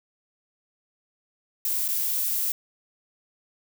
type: noise with dropouts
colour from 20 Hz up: violet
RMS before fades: -26 dBFS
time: 1.65-2.52 s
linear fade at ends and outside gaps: 1 ms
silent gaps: 1.879-1.887 s
effects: none